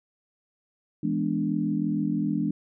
sine chord, E dominant seventh, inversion none, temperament equal, 164.81 / 207.7 / 246.9 / 293.7 Hz, E3 / G#3 / B3 / D4, 0 / 0 / 0 / 0 cents, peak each -30 / -28 / -31 / -28 dBFS, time 1.03-2.51 s, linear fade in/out 5 ms, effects none

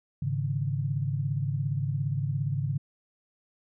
sine chord, Ab suspended fourth, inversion none, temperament just, 103.83 / 138.43 / 155.74 Hz, Ab2 / Db3 / Eb3, 0 / -2 / +2 cents, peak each -32 / -28 / -34 dBFS, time 0.22-2.78 s, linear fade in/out 5 ms, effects none

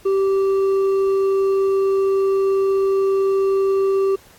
sine tone with hard clipping, 388.9 Hz, G4, 14 cents flat, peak -16 dBFS, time 0.05-4.16 s, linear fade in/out 10 ms, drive 4 dB, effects pink hiss -49 dBFS RMS until 4.38 s + AAC 64 kbps

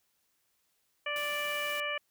harmonic tone, 587 Hz, D5, 1 cent flat, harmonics 1 / 2 / 3 / 4 / 5, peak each -38 / -39 / -38 / -36 / -39 dBFS, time 1.06-1.98 s, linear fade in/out 5 ms
white high-pass noise, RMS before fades -45 dBFS, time 1.16-1.8 s, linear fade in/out 0 ms, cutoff 140 Hz, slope 96 dB/octave
effects white hiss -75 dBFS RMS until 2.1 s

